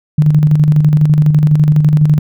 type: tone with tremolo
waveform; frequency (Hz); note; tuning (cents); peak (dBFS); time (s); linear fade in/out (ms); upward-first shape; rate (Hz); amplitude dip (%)
sine; 151.1; D3; +50; -4; 0.18-2.19; 5; square; 12; 45
effects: none